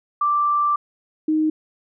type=tone pair in turn; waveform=sine; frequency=1174.7 / 311.1 Hz; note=D6 / D#4; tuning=0 / 0 cents; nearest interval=octave + major seventh; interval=2300 cents; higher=first; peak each=-16 dBFS; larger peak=neither; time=0.21-0.76 / 1.28-1.5 s; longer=first; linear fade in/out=5 ms; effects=none